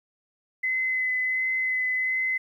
sine tone with vibrato, 2032 Hz, B6, 49 cents sharp, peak -23 dBFS, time 0.63-2.38 s, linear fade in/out 10 ms, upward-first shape sine, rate 1.4 Hz, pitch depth 13 cents each way, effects 10-bit

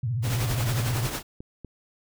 sine tone with vibrato, 117.5 Hz, A#2, 14 cents sharp, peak -24 dBFS, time 0.03-1.07 s, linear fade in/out 5 ms, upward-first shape triangle, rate 15 Hz, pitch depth 240 cents each way
pink noise with tremolo, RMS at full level -29 dBFS, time 0.22-1.23 s, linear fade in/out 50 ms, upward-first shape triangle, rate 11 Hz, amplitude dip 55%
clicks, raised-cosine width 3 ms, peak -26 dBFS, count 2, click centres 1.405 / 1.647 s
effects none

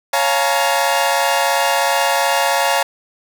sawtooth chord, Bb minor seventh, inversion first, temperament equal with one note detuned, 554.4 / 698.5 / 849.5 / 932.3 Hz, Db5 / F5 / Ab5 / Bb5, 0 / 0 / +39 / 0 cents, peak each -16 dBFS, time 0.13-2.83 s, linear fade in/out 5 ms, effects none

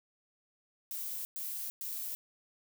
violet noise bursts, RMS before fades -39 dBFS, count 3, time 0.91-2.15 s, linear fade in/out 0 ms, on 340 ms, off 110 ms, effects none

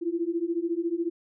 sine beating tone pair, 330.8 / 344.8 Hz, E4 / F4, +6 / -22 cents, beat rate 14 Hz, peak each -29 / -28 dBFS, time 0.01-1.1 s, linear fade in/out 20 ms, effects none

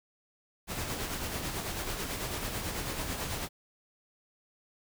pink noise with tremolo, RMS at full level -34 dBFS, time 0.67-3.49 s, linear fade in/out 50 ms, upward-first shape sine, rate 9.1 Hz, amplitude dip 40%, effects none

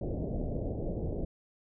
pink low-pass noise, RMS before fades -34 dBFS, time 0.01-1.25 s, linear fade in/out 5 ms, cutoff 640 Hz, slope 48 dB/octave, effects none

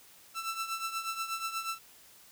sawtooth tone with tremolo, 1333 Hz, E6, 19 cents sharp, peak -27 dBFS, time 0.34-1.79 s, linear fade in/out 50 ms, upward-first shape triangle, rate 8.3 Hz, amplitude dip 75%, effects white hiss -57 dBFS RMS until 2.31 s

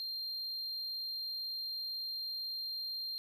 triangle tone, 4186 Hz, C8, in tune, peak -36 dBFS, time 0-3.18 s, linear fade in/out 0 ms, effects none

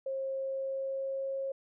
sine tone with pitch glide, 536 to 541 Hz, C5 to C#5, +42 to -42 cents, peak -32 dBFS, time 0.06-1.52 s, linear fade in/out 5 ms, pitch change +16 cents, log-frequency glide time 0.33-1.34 s, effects none

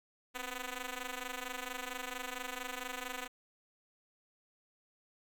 5% pulse ring-modulated tone, 250.2 Hz, B3, 23 cents sharp, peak -25 dBFS, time 0.34-3.28 s, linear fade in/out 20 ms, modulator 238 Hz, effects none

